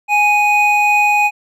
triangle tone pair together, 830.6 / 2489 Hz, G#5 / D#7, 0 / 0 cents, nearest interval octave + perfect fifth, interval 1900 cents, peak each -11 dBFS, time 0.08-1.31 s, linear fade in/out 50 ms, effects none

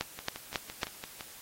two click trains, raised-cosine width 0.2 ms, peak -22 / -12 dBFS, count 7 / 4, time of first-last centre 0.19-1.209 / 0.01-0.832 s, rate 5.89 / 3.65 Hz, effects white hiss -50 dBFS RMS until 1.41 s + AAC 48 kbps

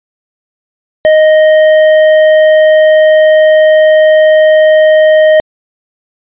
sine tone with tanh clipping, 622.3 Hz, D#5, in tune, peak -4 dBFS, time 1.05-5.4 s, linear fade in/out 0 ms, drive 10 dB, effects resampled to 8000 Hz

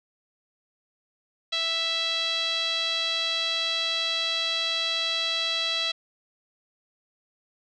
5% pulse tone with low-pass filter, 659.3 Hz, E5, in tune, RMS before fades -27 dBFS, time 1.52-5.92 s, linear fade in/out 10 ms, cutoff 3700 Hz, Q 5.2, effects none

